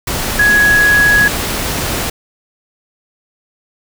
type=tone in noise; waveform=sine; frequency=1671 Hz; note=G#6; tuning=10 cents sharp; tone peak=-7 dBFS; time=0.39-1.28 s; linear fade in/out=5 ms; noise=pink; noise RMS=-18 dBFS; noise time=0.07-2.1 s; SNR=+8 dB; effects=none